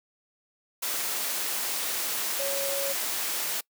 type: tone in noise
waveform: sine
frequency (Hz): 554.4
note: C#5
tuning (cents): 0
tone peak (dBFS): -30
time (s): 2.39-2.93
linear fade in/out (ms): 10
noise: white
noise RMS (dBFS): -30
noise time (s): 0.82-3.61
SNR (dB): -3
effects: noise-tail reverb RT60 0.1 s tail -24 dB re dry + high-pass 300 Hz 12 dB/octave